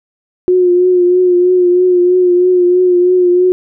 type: tone with vibrato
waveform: sine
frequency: 360 Hz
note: F#4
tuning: 47 cents flat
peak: -6 dBFS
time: 0.48-3.52 s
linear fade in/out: 0 ms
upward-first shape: triangle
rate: 3.1 Hz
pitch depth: 38 cents each way
effects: none